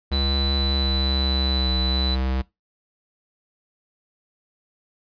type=tone with pitch glide; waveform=square; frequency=68.6 to 64.97 Hz; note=C#2 to C2; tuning=-17 to -12 cents; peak=-22 dBFS; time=0.11-2.42 s; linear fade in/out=10 ms; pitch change=-95 cents; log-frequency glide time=0.56-1.66 s
type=tone; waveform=sine; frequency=3984 Hz; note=B7; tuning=14 cents sharp; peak=-25 dBFS; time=0.12-2.16 s; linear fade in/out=20 ms
effects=noise-tail reverb RT60 0.2 s tail -21 dB re dry + resampled to 11025 Hz